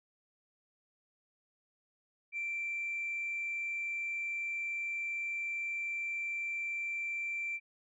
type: tone with frequency modulation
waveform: sine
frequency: 2349 Hz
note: D7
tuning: in tune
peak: -33 dBFS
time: 2.32-7.6 s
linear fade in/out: 50 ms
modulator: 37.5 Hz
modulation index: 0.29
effects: tanh soft clip ceiling -30 dBFS